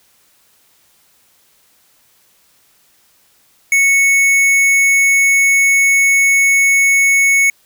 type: tone with tanh clipping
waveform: sine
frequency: 2210 Hz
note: C#7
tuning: 6 cents flat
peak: -10 dBFS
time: 3.72-7.5 s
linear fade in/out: 2 ms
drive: 18 dB
effects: white hiss -54 dBFS RMS until 7.65 s